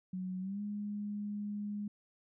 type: tone with pitch glide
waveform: sine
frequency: 185 to 206.5 Hz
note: F#3 to G#3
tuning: 0 to -10 cents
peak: -36 dBFS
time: 0.13-1.88 s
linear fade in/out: 5 ms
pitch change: +190 cents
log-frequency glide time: 0.4-0.61 s
effects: none